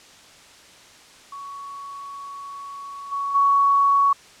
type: tone with level steps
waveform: sine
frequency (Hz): 1118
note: C#6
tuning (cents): +14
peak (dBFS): -33 / -23 / -14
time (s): 1.32-4.13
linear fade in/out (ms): 5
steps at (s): 3.11 / 3.34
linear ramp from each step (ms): 20
effects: white hiss -48 dBFS RMS until 4.4 s + low-pass 7000 Hz 12 dB/octave